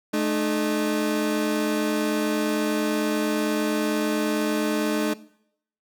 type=tone pair together; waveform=30% pulse; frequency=215.6 / 304.5 Hz; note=A3 / D#4; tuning=-35 / -37 cents; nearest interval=tritone; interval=598 cents; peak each=-22 dBFS; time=0.13-5.14 s; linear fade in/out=10 ms; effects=noise-tail reverb RT60 0.7 s tail -19 dB re dry

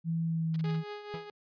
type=tone with pitch glide; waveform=sine; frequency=164.81 to 160.77 Hz; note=E3 to E3; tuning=0 to -43 cents; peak=-28 dBFS; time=0.04-0.84 s; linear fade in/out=50 ms; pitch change=-43 cents; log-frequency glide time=0.24-0.59 s
type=noise bursts; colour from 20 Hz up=white; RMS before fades=-46 dBFS; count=5; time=0.54-0.762 s; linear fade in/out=2 ms; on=22 ms; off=28 ms
type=tone with tremolo; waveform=sawtooth; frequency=415.3 Hz; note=G#4; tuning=in tune; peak=-33 dBFS; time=0.64-1.3 s; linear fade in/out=2 ms; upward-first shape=triangle; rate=4.5 Hz; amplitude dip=65%
type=tone with exponential decay; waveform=45% pulse; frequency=164.3 Hz; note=E3; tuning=5 cents flat; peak=-35 dBFS; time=1.14-1.31 s; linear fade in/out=0 ms; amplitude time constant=35 ms
effects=resampled to 11025 Hz

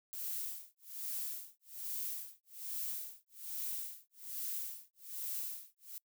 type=noise with tremolo; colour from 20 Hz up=violet; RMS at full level=-39 dBFS; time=0.13-5.98 s; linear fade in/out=0 ms; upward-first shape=sine; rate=1.2 Hz; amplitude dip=100%; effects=noise-tail reverb RT60 0.1 s tail -26 dB re dry

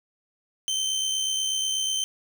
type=tone with amplitude modulation; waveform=25% pulse; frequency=3100 Hz; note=G7; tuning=20 cents flat; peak=-19 dBFS; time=0.68-2.04 s; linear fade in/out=0 ms; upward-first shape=sine; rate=68.2 Hz; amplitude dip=40%; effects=none

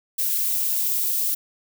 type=noise with high-pass filter sweep; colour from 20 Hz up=violet; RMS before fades=-23 dBFS; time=0.18-1.35 s; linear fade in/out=10 ms; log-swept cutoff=1400 to 2800 Hz; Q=0.79; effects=none

